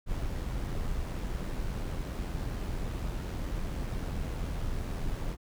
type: noise with amplitude modulation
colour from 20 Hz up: brown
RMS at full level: -32 dBFS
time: 0.06-5.37 s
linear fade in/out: 50 ms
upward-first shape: sine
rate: 87 Hz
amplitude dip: 35%
effects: none